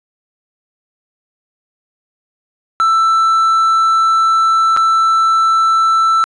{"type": "tone with dropouts", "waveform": "triangle", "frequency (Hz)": 1328, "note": "E6", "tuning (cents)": 12, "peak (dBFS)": -7, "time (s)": [2.8, 6.24], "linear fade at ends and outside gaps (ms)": 0, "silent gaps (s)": [4.765, 4.772], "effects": ["resampled to 22050 Hz"]}